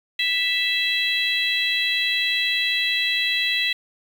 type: harmonic tone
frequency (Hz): 659.3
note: E5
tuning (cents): 0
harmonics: 3 / 4 / 5 / 6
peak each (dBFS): -25 / -25 / -25 / -25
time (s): 0.19-3.73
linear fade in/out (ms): 5
effects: 7-bit